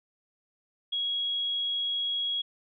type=tone; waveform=sine; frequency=3315 Hz; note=G#7; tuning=4 cents flat; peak=-27 dBFS; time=0.92-2.42 s; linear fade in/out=10 ms; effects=none